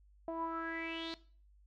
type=tone with low-pass filter sweep; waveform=sawtooth; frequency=328.6 Hz; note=E4; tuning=5 cents flat; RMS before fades=-40 dBFS; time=0.28-1.14 s; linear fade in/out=0 ms; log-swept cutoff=740 to 4200 Hz; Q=7.1; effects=noise-tail reverb RT60 0.4 s tail -18 dB re dry + added 50 Hz sine -61 dBFS peak until 1.66 s

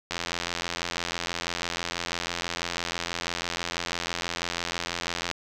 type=click train; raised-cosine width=0.2 ms; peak=-11 dBFS; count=449; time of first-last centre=0.11-5.313 s; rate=86.1 Hz; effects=none

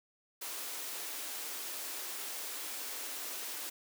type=high-pass noise; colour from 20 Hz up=white; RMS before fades=-41 dBFS; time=0.41-3.7 s; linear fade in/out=10 ms; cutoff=260 Hz; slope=48 dB/octave; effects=none

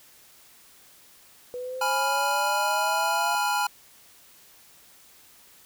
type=exponential sweep; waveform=sine; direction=up; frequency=492.3 to 700 Hz; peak=-31 dBFS; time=1.54-3.35 s; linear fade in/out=0 ms
type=chord; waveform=square; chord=F diminished; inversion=first; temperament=equal; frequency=830.6 / 987.8 / 1396.9 Hz; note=Ab5 / Cb6 / F6; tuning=0 / 0 / 0 cents; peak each=-27 / -29 / -29 dBFS; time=1.81-3.67 s; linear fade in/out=5 ms
effects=white hiss -54 dBFS RMS until 5.65 s

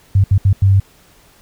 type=tone bursts at uneven times; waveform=sine; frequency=97.5 Hz; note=G2; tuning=9 cents flat; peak=-7 dBFS; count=4; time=0.15-0.24 / 0.31-0.38 / 0.45-0.53 / 0.62-0.8 s; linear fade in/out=5 ms; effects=pink hiss -49 dBFS RMS until 1.41 s

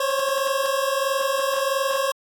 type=tone pair together; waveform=25% pulse; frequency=532.9 / 554.4 Hz; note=C5 / C#5; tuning=+32 / 0 cents; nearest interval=minor second; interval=68 cents; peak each=-20 / -20 dBFS; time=0-2.12 s; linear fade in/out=5 ms; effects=AAC 64 kbps

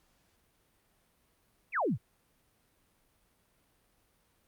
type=exponential sweep; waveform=sine; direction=down; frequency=2754 to 87.31 Hz; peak=-27 dBFS; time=1.72-1.98 s; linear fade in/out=50 ms; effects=pink hiss -71 dBFS RMS until 4.47 s + Opus 48 kbps

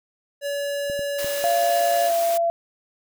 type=tone; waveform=square; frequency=569 Hz; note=C#5; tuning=45 cents sharp; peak=-25 dBFS; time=0.41-2.11 s; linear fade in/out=50 ms
type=clicks; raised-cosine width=3 ms; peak=-24 dBFS; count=3; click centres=0.899 / 0.993 / 1.245 s
type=high-pass noise; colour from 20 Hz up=white; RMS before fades=-32 dBFS; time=1.18-2.38 s; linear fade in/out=10 ms; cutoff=260 Hz; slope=96 dB/octave
type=tone with pitch glide; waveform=sine; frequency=685 to 677.5 Hz; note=F5 to E5; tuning=-34 to +47 cents; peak=-18 dBFS; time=1.44-2.5 s; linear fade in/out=0 ms; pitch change=-19 cents; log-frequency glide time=2.03-2.14 s
effects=none

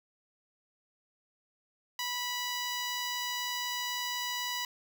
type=tone; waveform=10% pulse; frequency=982 Hz; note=B5; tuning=10 cents flat; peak=-24 dBFS; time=1.99-4.65 s; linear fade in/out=2 ms; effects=none

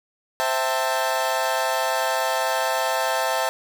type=chord; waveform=30% pulse; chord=A minor seventh; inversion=first; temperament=equal with one note detuned; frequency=523.3 / 659.3 / 784 / 893.3 Hz; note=C5 / E5 / G5 / A5; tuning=0 / 0 / 0 / +26 cents; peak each=-25 / -23 / -26 / -23 dBFS; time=0.4-3.49 s; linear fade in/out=0 ms; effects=none

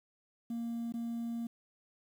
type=tone with dropouts; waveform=sine; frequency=233 Hz; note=A#3; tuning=1 cent flat; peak=-32 dBFS; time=0.5-1.47 s; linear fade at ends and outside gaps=5 ms; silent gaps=0.923-0.939 s; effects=tanh soft clip ceiling -34 dBFS + 10-bit

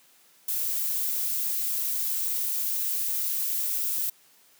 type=noise; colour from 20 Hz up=violet; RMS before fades=-28 dBFS; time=0.48-4.1 s; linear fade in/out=5 ms; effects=white hiss -59 dBFS RMS until 4.59 s + high-pass 150 Hz 12 dB/octave

